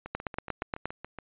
two click trains, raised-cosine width 0.5 ms, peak -24 / -15 dBFS, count 9 / 7, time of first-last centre 0.06-1.187 / 0.15-0.856 s, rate 7.1 / 8.5 Hz, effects resampled to 8000 Hz

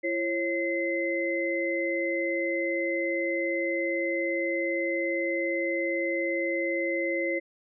sine tone cluster, 338.5 / 544 / 2056 Hz, E4 / C#5 / C7, +46 / -33 / -31 cents, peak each -30 dBFS, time 0.03-7.4 s, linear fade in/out 20 ms, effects none

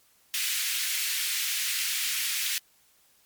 pink high-pass noise, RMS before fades -29 dBFS, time 0.34-2.58 s, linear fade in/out 0 ms, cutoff 2000 Hz, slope 24 dB/octave, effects white hiss -63 dBFS RMS until 3.25 s + MP3 96 kbps

